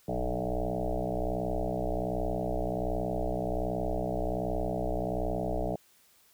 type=tone with frequency modulation; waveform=sine; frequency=308 Hz; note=D#4; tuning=17 cents flat; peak=-28 dBFS; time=0.08-5.76 s; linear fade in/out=5 ms; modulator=61.3 Hz; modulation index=6.7; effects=white hiss -63 dBFS RMS until 6.33 s

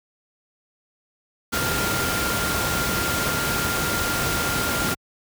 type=tone in noise; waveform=sine; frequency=1396.9 Hz; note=F6; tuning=in tune; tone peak=-27 dBFS; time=1.52-4.95 s; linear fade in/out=20 ms; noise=pink; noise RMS=-24 dBFS; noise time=1.52-4.95 s; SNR=-6 dB; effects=high-pass 60 Hz 12 dB/octave

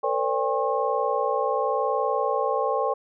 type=tone cluster; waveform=sine; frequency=450.1 / 511 / 571 / 804 / 1080 Hz; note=A4 / C5 / D5 / G5 / C#6; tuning=+39 / -41 / -49 / +44 / -45 cents; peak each=-28 dBFS; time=0.03-2.94 s; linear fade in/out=10 ms; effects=none

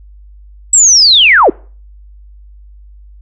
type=linear sweep; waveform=sine; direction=down; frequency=7840 to 277.2 Hz; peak=-3 dBFS; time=0.73-1.5 s; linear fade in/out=5 ms; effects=noise-tail reverb RT60 0.4 s tail -25 dB re dry + added 50 Hz sine -34 dBFS peak until 3.21 s

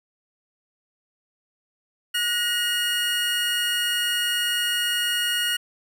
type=tone cluster; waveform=square; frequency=1453 / 1887 / 2871 Hz; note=F#6 / A#6 / F7; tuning=-32 / +21 / +47 cents; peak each=-29 / -31 / -24 dBFS; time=2.14-5.57 s; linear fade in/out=10 ms; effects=none

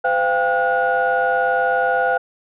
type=tone cluster; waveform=sine; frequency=510 / 692 / 792 / 1447 Hz; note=C5 / F5 / G5 / F#6; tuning=-44 / -16 / +18 / -39 cents; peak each=-20 dBFS; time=0.04-2.18 s; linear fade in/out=10 ms; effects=tanh soft clip ceiling -8 dBFS

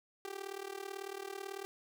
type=tone with amplitude modulation; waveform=sawtooth; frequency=391.8 Hz; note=G4; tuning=1 cent flat; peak=-34 dBFS; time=0.25-1.65 s; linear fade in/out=0 ms; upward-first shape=sine; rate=38.1 Hz; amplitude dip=90%; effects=none

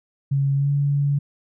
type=tone with pitch glide; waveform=sine; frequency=138.59 to 142.32 Hz; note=C#3 to C#3; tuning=0 to +46 cents; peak=-17 dBFS; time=0.31-1.19 s; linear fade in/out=10 ms; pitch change=+46 cents; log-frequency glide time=0.55-0.7 s; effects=none

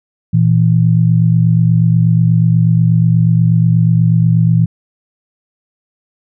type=tone pair together; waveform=sine; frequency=116.54 / 164.81 Hz; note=A#2 / E3; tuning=0 / 0 cents; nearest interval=tritone; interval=600 cents; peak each=-10 dBFS; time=0.33-4.66 s; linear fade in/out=10 ms; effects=none

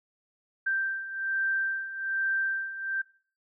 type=beating tone pair; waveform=sine; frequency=1568 / 1569.2 Hz; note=G6 / G6; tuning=0 / +1 cents; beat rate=1.2 Hz; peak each=-33 / -28 dBFS; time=0.66-3.02 s; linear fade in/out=10 ms; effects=noise-tail reverb RT60 0.4 s tail -18 dB re dry

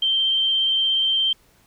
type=tone with vibrato; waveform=sine; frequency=3136 Hz; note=G7; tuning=in tune; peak=-17 dBFS; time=0.02-1.33 s; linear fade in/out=5 ms; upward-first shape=sine; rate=17 Hz; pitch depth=12 cents each way; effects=pink hiss -58 dBFS RMS until 1.66 s

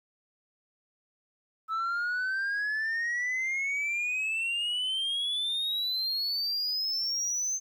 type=exponential sweep; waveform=sine; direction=up; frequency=1300 to 6290 Hz; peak=-25 dBFS; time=1.68-7.6 s; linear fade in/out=50 ms; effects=tanh soft clip ceiling -27 dBFS + 11-bit

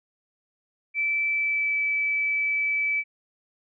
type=tone with pitch glide; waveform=sine; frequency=2322 to 2305 Hz; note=D7 to D7; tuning=-20 to -33 cents; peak=-22 dBFS; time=0.94-3.04 s; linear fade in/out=50 ms; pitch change=-13 cents; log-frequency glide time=1.27-1.77 s; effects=none

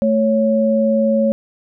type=tone pair together; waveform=sine; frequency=220 / 554.4 Hz; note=A3 / C#5; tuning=0 / 0 cents; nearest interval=octave + major third; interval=1600 cents; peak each=-15 dBFS; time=0.02-1.32 s; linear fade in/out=0 ms; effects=none

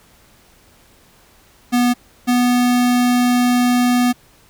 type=tone pair in turn; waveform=square; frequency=244.2 / 245.8 Hz; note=B3 / B3; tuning=-19 / -8 cents; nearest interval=unison; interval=11 cents; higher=second; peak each=-13 dBFS; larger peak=neither; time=1.72-1.94 / 2.27-4.13 s; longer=second; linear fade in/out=20 ms; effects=pink hiss -51 dBFS RMS until 4.49 s

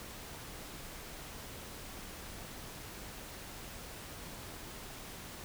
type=silence; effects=pink hiss -47 dBFS RMS until 5.44 s

